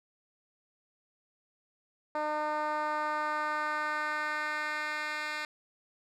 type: tone with band-pass filter sweep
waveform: 10% pulse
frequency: 302.9 Hz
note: D#4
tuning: 46 cents flat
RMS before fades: -33 dBFS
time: 2.15-5.45 s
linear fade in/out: 2 ms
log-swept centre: 750 to 2600 Hz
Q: 1.5
effects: none